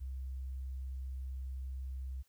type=tone; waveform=sine; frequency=65.41 Hz; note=C2; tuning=in tune; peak=-38 dBFS; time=0-2.23 s; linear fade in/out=20 ms; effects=white hiss -74 dBFS RMS until 2.28 s